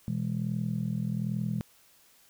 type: chord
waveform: sine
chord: E major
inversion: second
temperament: just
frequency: 123.61 / 164.81 / 206 Hz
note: B2 / E3 / G#3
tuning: +2 / 0 / -14 cents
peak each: -32 dBFS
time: 0.08-1.61 s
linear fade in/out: 0 ms
effects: tanh soft clip ceiling -20 dBFS + white hiss -61 dBFS RMS until 2.29 s